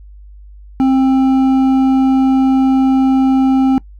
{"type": "tone with hard clipping", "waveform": "sine", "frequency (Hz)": 264.6, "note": "C4", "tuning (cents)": 20, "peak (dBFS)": -10, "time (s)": [0.8, 3.78], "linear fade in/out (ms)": 0, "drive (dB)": 7, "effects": ["noise-tail reverb RT60 0.1 s tail -22 dB re dry", "added 50 Hz sine -34 dBFS peak until 3.99 s"]}